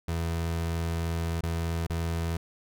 30% pulse tone with dropouts, 83.2 Hz, E2, 17 cents sharp, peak -25 dBFS, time 0.08-2.37 s, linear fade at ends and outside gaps 5 ms, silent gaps 1.409-1.433 / 1.868-1.898 s, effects none

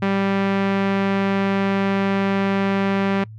sawtooth tone with low-pass filter, 196 Hz, G3, in tune, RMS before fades -20 dBFS, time 0.02-3.24 s, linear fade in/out 5 ms, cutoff 2400 Hz, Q 1.2, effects noise-tail reverb RT60 0.1 s tail -25 dB re dry + added 109 Hz sine -35 dBFS peak until 3.38 s

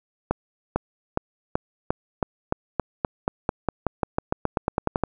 accelerating click train, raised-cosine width 1 ms, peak -7 dBFS, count 23, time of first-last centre 0.31-5.037 s, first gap 450 ms, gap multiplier 0.92, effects none

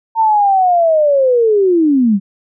sine linear sweep, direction down, 912 to 186.4 Hz, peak -8 dBFS, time 0.15-2.2 s, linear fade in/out 50 ms, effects none

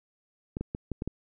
clicks, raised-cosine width 3 ms, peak -19 dBFS, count 6, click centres 0.569 / 0.61 / 0.749 / 0.917 / 1.021 / 1.076 s, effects none

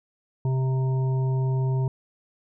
harmonic tone with a mistuned harmonic, 130.81 Hz, C3, in tune, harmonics 1 / 3 / 5 / 7, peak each -21 / -34 / -42 / -39 dBFS, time 0.45-1.88 s, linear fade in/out 2 ms, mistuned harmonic 7, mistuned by +20 cents, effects none

